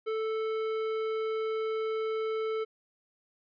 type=tone with tanh clipping; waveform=sine; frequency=440 Hz; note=A4; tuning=in tune; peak=-31 dBFS; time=0.06-2.65 s; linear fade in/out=20 ms; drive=14 dB; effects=resampled to 11025 Hz